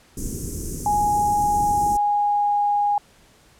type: band-stop noise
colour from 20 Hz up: pink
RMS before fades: -29 dBFS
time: 0.17-1.97 s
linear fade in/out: 5 ms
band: 430 to 6000 Hz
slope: 48 dB/octave
type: tone with pitch glide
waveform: sine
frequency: 830.6 to 821.5 Hz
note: G#5 to G#5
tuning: 0 to -19 cents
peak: -17 dBFS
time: 0.86-2.98 s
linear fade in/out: 2 ms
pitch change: -19 cents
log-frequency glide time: 0.97-2.61 s
effects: pink hiss -54 dBFS RMS until 3.59 s + low-pass 11000 Hz 12 dB/octave